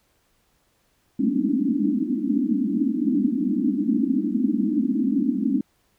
white band-pass noise, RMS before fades -22 dBFS, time 1.19-5.61 s, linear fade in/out 5 ms, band 200 to 310 Hz, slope 96 dB/octave, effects pink hiss -66 dBFS RMS until 5.98 s

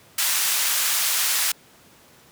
white band-pass noise, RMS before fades -22 dBFS, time 0.18-1.52 s, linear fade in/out 5 ms, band 1100 to 15000 Hz, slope 12 dB/octave, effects pink hiss -52 dBFS RMS until 2.31 s + high-pass 100 Hz 12 dB/octave

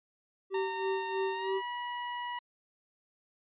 triangle tone with tremolo, 385.7 Hz, G4, 28 cents flat, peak -27 dBFS, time 0.5-1.62 s, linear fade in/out 50 ms, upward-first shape sine, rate 3.1 Hz, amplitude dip 75%
sawtooth tone with pitch glide, 917 to 970.4 Hz, A#5 to B5, -29 to -31 cents, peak -31 dBFS, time 0.54-2.39 s, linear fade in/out 5 ms, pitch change +98 cents, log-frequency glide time 1.32-1.56 s
effects resampled to 8000 Hz

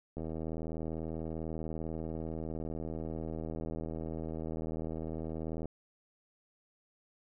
click train, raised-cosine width 2 ms, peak -26 dBFS, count 441, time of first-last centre 0.17-5.656 s, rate 80.2 Hz, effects none

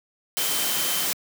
sine tone in noise, 3100 Hz, G7, 20 cents flat, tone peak -32 dBFS, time 0.37-1.06 s, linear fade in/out 0 ms, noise white, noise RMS -25 dBFS, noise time 0.37-1.13 s, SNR -10 dB, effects high-pass 150 Hz 12 dB/octave

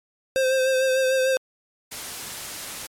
square tone with vibrato, 523.3 Hz, C5, in tune, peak -19 dBFS, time 0.36-1.37 s, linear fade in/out 0 ms, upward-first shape sine, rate 6.7 Hz, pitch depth 27 cents each way
white noise, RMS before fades -33 dBFS, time 1.91-2.87 s, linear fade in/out 10 ms
effects low-pass 12000 Hz 12 dB/octave + MP3 96 kbps

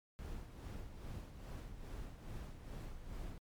brown noise with tremolo, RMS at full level -45 dBFS, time 0.19-3.38 s, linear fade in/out 0 ms, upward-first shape sine, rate 2.4 Hz, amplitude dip 55%, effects MP3 96 kbps

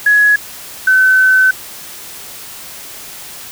sine tone pair in turn, 1679 / 1522 Hz, G#6 / F#6, +18 / +48 cents, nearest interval major second, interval 170 cents, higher first, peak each -6 dBFS, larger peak neither, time 0.06-0.36 / 0.87-1.51 s, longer second, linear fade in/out 5 ms, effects white hiss -31 dBFS RMS until 3.51 s

